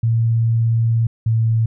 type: tone pair in turn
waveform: sine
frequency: 114.6 / 112.89 Hz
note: A#2 / A2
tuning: -29 / +45 cents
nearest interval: unison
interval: 26 cents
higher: first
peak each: -13 dBFS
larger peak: neither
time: 0.03-1.07 / 1.26-1.66 s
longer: first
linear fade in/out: 5 ms
effects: none

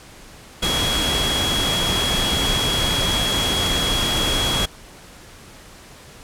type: tone in noise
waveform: sine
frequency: 3322 Hz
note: G#7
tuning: in tune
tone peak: -21 dBFS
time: 0.62-4.66 s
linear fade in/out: 10 ms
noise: pink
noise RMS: -22 dBFS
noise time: 0.62-4.66 s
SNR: -2 dB
effects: pink hiss -43 dBFS RMS until 6.23 s + low-pass 11000 Hz 12 dB/octave

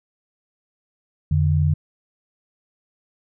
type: tone pair together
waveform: sine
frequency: 87 / 148.83 Hz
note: F2 / D3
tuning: -6 / +23 cents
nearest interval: major sixth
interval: 929 cents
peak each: -18 dBFS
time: 1.31-1.74 s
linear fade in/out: 5 ms
effects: none

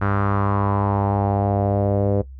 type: tone with low-pass filter sweep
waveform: sawtooth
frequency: 100.4 Hz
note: G2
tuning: 42 cents sharp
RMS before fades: -20 dBFS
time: 0.01-2.22 s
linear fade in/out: 10 ms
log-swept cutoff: 1400 to 520 Hz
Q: 3.9
effects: noise-tail reverb RT60 0.1 s tail -17 dB re dry + added 66 Hz sine -35 dBFS peak until 2.39 s

